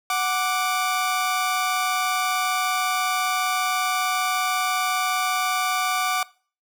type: tone pair together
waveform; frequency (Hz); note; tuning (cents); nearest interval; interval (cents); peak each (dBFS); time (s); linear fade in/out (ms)
sawtooth; 740 / 1174.7; F#5 / D6; 0 / 0; minor sixth; 800; -21 / -20; 0.1-6.23; 2
effects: noise-tail reverb RT60 0.4 s tail -21 dB re dry